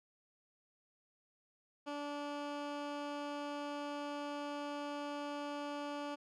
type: tone with low-pass filter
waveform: 15% pulse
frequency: 290 Hz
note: D4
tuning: 22 cents flat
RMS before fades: -42 dBFS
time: 1.86-6.16 s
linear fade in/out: 20 ms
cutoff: 5200 Hz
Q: 0.56
effects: none